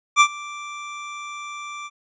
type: tone with ADSR envelope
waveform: 25% pulse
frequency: 1174.7 Hz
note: D6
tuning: in tune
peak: -5 dBFS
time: 0.16-1.9 s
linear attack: 45 ms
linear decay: 70 ms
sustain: -23 dB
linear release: 40 ms
effects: resampled to 16000 Hz